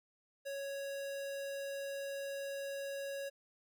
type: tone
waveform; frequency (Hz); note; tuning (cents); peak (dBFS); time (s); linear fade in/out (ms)
square; 554.4; C#5; 0; -40; 0.45-3.3; 20
effects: none